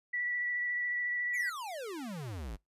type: tone with vibrato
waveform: sine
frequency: 1953 Hz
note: B6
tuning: 20 cents flat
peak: -31 dBFS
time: 0.13-1.5 s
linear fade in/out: 10 ms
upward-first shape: sine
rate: 14 Hz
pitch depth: 13 cents each way
type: exponential sweep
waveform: square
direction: down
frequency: 2447 to 47.05 Hz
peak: -39 dBFS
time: 1.33-2.57 s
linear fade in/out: 20 ms
effects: noise-tail reverb RT60 0.2 s tail -25 dB re dry + resampled to 32000 Hz